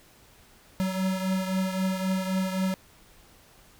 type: beating tone pair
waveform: square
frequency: 187.7 / 191.5 Hz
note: F#3 / G3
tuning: +25 / -40 cents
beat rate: 3.8 Hz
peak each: -27 / -33 dBFS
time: 0.8-2.74 s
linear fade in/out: 0 ms
effects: pink hiss -56 dBFS RMS until 3.79 s